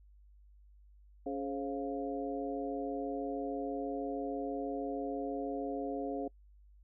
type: harmonic tone with a mistuned harmonic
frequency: 140 Hz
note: C#3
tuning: 18 cents sharp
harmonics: 2 / 3 / 4 / 5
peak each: -38 / -40 / -41 / -42 dBFS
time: 1.26-6.28 s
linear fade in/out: 5 ms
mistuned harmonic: 4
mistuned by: -83 cents
effects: noise-tail reverb RT60 0.1 s tail -26 dB re dry + added 50 Hz sine -57 dBFS peak until 6.83 s